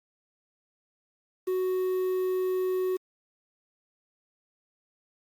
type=tone with quantisation; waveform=triangle; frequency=370.7 Hz; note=F#4; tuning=3 cents sharp; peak=-23 dBFS; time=1.47-2.97 s; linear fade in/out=10 ms; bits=8; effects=Opus 48 kbps